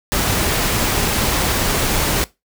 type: noise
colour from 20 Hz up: pink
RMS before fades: -18 dBFS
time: 0.12-2.24 s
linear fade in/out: 0 ms
effects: noise-tail reverb RT60 0.2 s tail -19 dB re dry